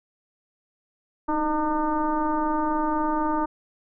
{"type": "tone with frequency modulation", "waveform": "sine", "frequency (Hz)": 610, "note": "D#5", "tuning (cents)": -34, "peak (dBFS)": -21, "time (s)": [1.28, 3.46], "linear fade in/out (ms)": 10, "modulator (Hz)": 299, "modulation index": 1.9, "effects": []}